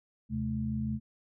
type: tone cluster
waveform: sine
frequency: 77.1 / 130.2 / 216.4 Hz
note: D#2 / C3 / A3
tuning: -15 / -8 / -29 cents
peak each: -38 / -35 / -32 dBFS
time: 0.29-1 s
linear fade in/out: 50 ms
effects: none